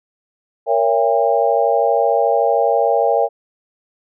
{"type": "chord", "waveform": "sine", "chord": "A# diminished seventh", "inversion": "none", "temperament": "just", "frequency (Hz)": [466.2, 559.4, 671.3, 805.5], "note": ["A#4", "C#5", "E5", "G5"], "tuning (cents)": [0, 16, 31, 47], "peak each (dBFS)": -18, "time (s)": [0.66, 3.29], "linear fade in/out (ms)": 50, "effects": []}